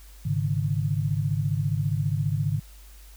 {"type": "chord", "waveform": "sine", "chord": "Ab suspended fourth", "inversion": "none", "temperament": "equal with one note detuned", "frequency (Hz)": [103.83, 138.59, 153.42], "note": ["Ab2", "Db3", "Eb3"], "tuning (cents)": [0, 0, -24], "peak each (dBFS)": -27, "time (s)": [0.25, 2.6], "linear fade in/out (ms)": 10, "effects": ["added 50 Hz sine -45 dBFS peak until 3.16 s", "white hiss -54 dBFS RMS until 3.16 s"]}